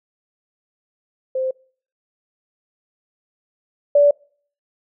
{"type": "tone pair in turn", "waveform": "sine", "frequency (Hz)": [521, 578.1], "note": ["C5", "D5"], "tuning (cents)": [-7, -27], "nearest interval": "major second", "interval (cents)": 180, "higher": "second", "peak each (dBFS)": [-19, -9], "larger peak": "second", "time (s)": [[1.35, 1.51], [3.95, 4.11]], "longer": "neither", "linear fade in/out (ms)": 5, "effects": ["noise-tail reverb RT60 0.5 s tail -26 dB re dry"]}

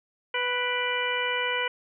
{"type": "harmonic tone with a mistuned harmonic", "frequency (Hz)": 494, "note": "B4", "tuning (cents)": 0, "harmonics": [1, 2, 3, 4, 5, 6], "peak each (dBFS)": [-32, -32, -32, -32, -32, -32], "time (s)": [0.34, 1.68], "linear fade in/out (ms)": 5, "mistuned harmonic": 5, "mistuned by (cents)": -69, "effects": []}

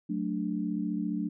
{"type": "chord", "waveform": "sine", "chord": "D major", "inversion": "first", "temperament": "equal", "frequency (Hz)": [185, 220, 293.7], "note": ["F#3", "A3", "D4"], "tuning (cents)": [0, 0, 0], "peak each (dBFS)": -33, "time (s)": [0.09, 1.29], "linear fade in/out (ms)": 10, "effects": []}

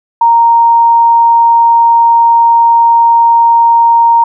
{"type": "tone", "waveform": "sine", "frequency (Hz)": 930, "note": "A#5", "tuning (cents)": -4, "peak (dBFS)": -3, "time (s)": [0.21, 4.24], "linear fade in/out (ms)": 5, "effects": []}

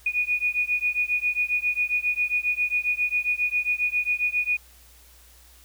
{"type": "beating tone pair", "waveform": "sine", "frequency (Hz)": [2459, 2466.4], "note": ["D#7", "D#7"], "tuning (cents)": [-21, -16], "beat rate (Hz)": 7.4, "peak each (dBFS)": -25, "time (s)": [0.06, 4.57], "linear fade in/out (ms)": 5, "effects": ["added 60 Hz sine -53 dBFS peak until 5.64 s", "white hiss -54 dBFS RMS until 5.64 s"]}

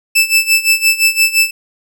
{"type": "tone with tremolo", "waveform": "sawtooth", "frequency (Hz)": 2637, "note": "E7", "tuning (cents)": 0, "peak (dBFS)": -3, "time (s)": [0.15, 1.51], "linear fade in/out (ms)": 10, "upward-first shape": "sine", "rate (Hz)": 5.8, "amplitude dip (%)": 85, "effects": []}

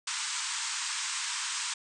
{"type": "band-pass noise", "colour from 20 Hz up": "white", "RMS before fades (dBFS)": -34, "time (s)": [0.07, 1.74], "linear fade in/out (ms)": 5, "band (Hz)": [880, 8700], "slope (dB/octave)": 96, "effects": []}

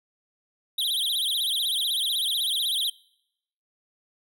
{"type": "tone with vibrato", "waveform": "square", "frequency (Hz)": 3518, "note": "A7", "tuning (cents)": -1, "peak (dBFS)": -24, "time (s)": [0.78, 2.9], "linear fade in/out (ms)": 5, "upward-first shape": "sine", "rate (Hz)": 16, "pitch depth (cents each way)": 210, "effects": ["noise-tail reverb RT60 0.8 s tail -25 dB re dry"]}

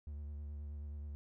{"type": "tone with vibrato", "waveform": "triangle", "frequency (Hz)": 73.42, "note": "D2", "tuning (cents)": 0, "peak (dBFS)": -40, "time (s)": [0.07, 1.15], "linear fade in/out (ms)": 0, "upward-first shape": "sine", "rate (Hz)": 9.4, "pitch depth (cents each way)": 42, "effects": []}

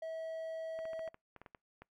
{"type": "tone", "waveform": "triangle", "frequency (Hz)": 647, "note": "E5", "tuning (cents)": -32, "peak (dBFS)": -37, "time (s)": [0.02, 1.09], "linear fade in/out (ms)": 5}
{"type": "clicks", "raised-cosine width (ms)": 0.5, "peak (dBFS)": -36, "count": 11, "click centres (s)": [0.79, 0.854, 0.933, 0.993, 1.077, 1.144, 1.363, 1.416, 1.462, 1.548, 1.82]}
{"effects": ["noise-tail reverb RT60 0.2 s tail -26 dB re dry"]}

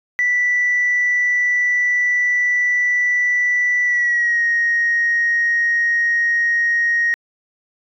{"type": "tone with pitch glide", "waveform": "sine", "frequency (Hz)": [1969, 1873.6], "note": ["B6", "A#6"], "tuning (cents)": [-6, 8], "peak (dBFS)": -13, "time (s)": [0.19, 7.14], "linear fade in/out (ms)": 0, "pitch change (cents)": -86, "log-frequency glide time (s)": [3.84, 4.43], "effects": ["tanh soft clip ceiling -10 dBFS"]}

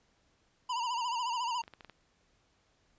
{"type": "tone with vibrato", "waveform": "square", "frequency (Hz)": 961, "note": "B5", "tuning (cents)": -48, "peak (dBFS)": -32, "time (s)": [0.69, 1.62], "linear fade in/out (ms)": 10, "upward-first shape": "sine", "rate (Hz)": 14, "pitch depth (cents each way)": 89}
{"type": "clicks", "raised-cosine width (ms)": 0.3, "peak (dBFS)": -33, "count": 6, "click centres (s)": [1.638, 1.679, 1.737, 1.808, 1.847, 1.897]}
{"effects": ["pink hiss -71 dBFS RMS until 2.98 s", "resampled to 16000 Hz"]}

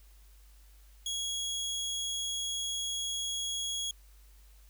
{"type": "tone", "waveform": "25% pulse", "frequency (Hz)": 3322, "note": "G#7", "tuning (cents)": 0, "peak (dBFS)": -29, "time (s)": [1.06, 3.91], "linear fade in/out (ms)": 2, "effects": ["added 50 Hz sine -54 dBFS peak until 4.69 s", "white hiss -65 dBFS RMS until 4.69 s"]}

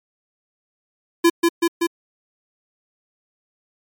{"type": "tone with echo", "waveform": "square", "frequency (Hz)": 338.8, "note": "E4", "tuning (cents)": 48, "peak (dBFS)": -11, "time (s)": [1.24, 1.3], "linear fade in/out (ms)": 10, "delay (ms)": 190, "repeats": 3, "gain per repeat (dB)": -2, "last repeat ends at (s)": 1.87, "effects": ["MP3 96 kbps"]}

